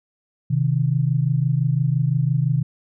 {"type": "tone pair together", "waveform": "sine", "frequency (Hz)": [129.68, 155.56], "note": ["C3", "D#3"], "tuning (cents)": [-15, 0], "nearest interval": "minor third", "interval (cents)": 315, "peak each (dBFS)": [-19, -20], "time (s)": [0.5, 2.63], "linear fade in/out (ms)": 10, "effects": []}